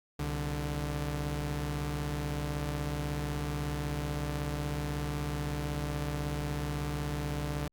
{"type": "tone pair together", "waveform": "sawtooth", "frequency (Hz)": [65.4, 147], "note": ["C2", "D3"], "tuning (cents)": [0, 2], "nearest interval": "octave + major second", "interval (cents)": 1402, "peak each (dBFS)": [-32, -30], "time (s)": [0.19, 7.68], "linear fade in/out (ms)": 5, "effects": ["Opus 48 kbps"]}